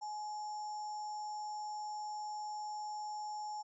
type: tone with sample-and-hold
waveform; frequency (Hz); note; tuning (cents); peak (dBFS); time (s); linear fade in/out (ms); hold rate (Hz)
sine; 845; G#5; +30; -39; 0.01-3.63; 20; 6300
effects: resampled to 22050 Hz